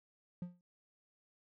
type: tone with exponential decay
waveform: triangle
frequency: 176.9 Hz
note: F3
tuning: 23 cents sharp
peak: -34 dBFS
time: 0.42-0.61 s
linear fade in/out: 2 ms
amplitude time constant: 40 ms
effects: none